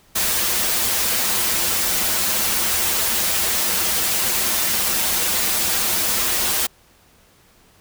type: noise with comb filter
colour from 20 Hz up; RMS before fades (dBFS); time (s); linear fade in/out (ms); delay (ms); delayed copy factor
white; -20; 0.15-6.67; 10; 7.1; -1
effects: pink hiss -54 dBFS RMS until 7.8 s